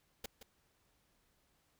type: noise with echo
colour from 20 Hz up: pink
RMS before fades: -41 dBFS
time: 0.24-0.26 s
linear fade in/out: 5 ms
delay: 170 ms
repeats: 1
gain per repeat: -11 dB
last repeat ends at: 0.43 s
effects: pink hiss -75 dBFS RMS until 1.79 s